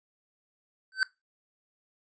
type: tone with exponential growth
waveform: square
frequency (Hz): 1536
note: G6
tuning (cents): -36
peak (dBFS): -19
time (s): 0.92-1.03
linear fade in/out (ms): 1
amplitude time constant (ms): 22
effects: noise-tail reverb RT60 0.2 s tail -19 dB re dry + resampled to 16000 Hz